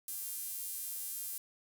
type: tone with high-pass filter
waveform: sawtooth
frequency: 399.7 Hz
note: G4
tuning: 34 cents sharp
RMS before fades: -41 dBFS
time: 0.08-1.38 s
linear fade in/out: 2 ms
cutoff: 11000 Hz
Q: 1.1
effects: 10-bit